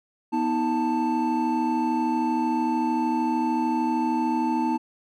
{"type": "tone cluster", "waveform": "triangle", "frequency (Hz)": [244.5, 317.7, 884], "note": ["B3", "D#4", "A5"], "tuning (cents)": [-17, 36, 8], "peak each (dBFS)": -24, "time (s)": [0.32, 4.78], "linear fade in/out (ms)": 20, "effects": []}